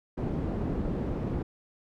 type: low-pass noise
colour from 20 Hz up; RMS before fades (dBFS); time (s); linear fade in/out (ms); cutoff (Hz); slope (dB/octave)
white; -31; 0.17-1.43; 10; 270; 12
effects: none